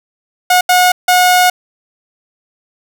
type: tone bursts at uneven times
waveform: sawtooth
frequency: 725 Hz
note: F#5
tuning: 35 cents flat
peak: -3 dBFS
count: 3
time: 0.5-0.61 / 0.69-0.92 / 1.08-1.5 s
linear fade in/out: 5 ms
effects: none